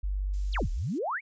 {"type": "tone", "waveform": "sine", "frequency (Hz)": 48.64, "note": "G1", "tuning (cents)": -13, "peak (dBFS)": -27, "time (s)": [0.03, 0.67], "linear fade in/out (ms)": 10}
{"type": "noise", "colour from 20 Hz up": "violet", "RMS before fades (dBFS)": -47, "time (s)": [0.33, 0.99], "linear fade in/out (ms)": 10}
{"type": "exponential two-way sweep", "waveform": "sine", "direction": "down then up", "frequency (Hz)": [5930, 32.95, 2426], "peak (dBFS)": -28, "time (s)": [0.52, 1.21], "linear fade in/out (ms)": 50, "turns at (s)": 0.7}
{"effects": ["resampled to 16000 Hz"]}